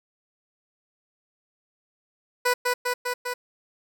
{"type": "tone with echo", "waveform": "15% pulse", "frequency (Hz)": 493.9, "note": "B4", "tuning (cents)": 0, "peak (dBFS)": -13, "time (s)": [2.45, 2.54], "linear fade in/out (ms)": 10, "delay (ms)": 200, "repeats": 4, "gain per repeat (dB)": -2, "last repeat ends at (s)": 3.34, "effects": []}